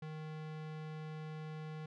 square tone with low-pass filter, 155.56 Hz, D#3, in tune, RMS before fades -45 dBFS, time 0.02-1.86 s, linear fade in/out 5 ms, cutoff 3400 Hz, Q 0.73, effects none

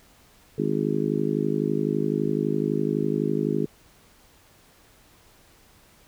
harmonic tone, 51.91 Hz, G#1, in tune, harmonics 3 / 4 / 5 / 6 / 7 / 8, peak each -29 / -29 / -29 / -29 / -29 / -29 dBFS, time 0.58-3.66 s, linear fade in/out 5 ms, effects pink hiss -56 dBFS RMS until 6.07 s

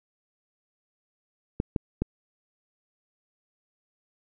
clicks, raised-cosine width 3 ms, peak -12 dBFS, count 3, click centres 1.601 / 1.762 / 2.02 s, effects none

